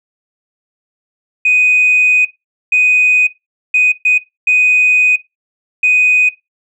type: tone bursts at uneven times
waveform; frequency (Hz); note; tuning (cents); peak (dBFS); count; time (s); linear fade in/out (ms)
sine; 2495; D#7; +4; -7; 6; 1.45-2.25 / 2.72-3.27 / 3.74-3.92 / 4.05-4.18 / 4.47-5.16 / 5.83-6.29; 5
effects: noise-tail reverb RT60 0.2 s tail -17 dB re dry + tanh soft clip ceiling -3 dBFS